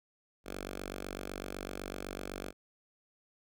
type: tone with notch filter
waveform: 5% pulse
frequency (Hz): 47.95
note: G1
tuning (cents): -37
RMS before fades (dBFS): -42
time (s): 0.44-2.53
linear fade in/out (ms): 50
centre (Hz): 120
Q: 0.7
effects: none